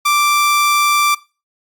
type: tone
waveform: sawtooth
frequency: 1174.7 Hz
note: D6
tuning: in tune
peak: -8 dBFS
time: 0.05-1.15 s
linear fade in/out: 10 ms
effects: noise-tail reverb RT60 0.3 s tail -19 dB re dry + Opus 48 kbps